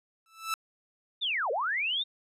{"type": "tone with exponential growth", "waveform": "sawtooth", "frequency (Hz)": 1318.5, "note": "E6", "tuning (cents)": 0, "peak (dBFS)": -22, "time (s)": [0.26, 0.54], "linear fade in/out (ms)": 1, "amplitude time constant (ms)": 59}
{"type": "linear two-way sweep", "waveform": "sine", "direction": "down then up", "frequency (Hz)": [3729, 427.5, 3729], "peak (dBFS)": -27, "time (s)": [1.21, 2.04], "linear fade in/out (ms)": 20, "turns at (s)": 1.51}
{"effects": ["resampled to 32000 Hz"]}